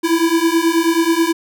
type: beating tone pair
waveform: square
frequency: 326.5 / 335.8 Hz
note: E4 / E4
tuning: -17 / +32 cents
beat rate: 9.3 Hz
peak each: -17 / -16 dBFS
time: 0.03-1.33 s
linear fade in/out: 20 ms
effects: none